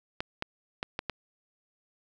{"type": "clicks", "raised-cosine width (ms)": 0.3, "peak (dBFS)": -15, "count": 5, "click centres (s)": [0.205, 0.424, 0.829, 0.991, 1.097], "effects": []}